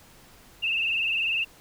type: tone with vibrato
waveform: sine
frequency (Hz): 2700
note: E7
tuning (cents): +41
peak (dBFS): -23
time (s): 0.62-1.45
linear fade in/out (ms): 20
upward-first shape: triangle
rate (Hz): 20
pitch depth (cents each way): 100
effects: pink hiss -53 dBFS RMS until 1.6 s